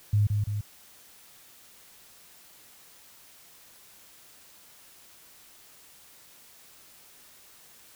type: tone with echo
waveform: sine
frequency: 103.83 Hz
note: G#2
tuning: in tune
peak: -19 dBFS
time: 0.13-0.27 s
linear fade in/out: 5 ms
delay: 170 ms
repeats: 2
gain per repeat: -4 dB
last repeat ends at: 0.61 s
effects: white hiss -54 dBFS RMS until 7.95 s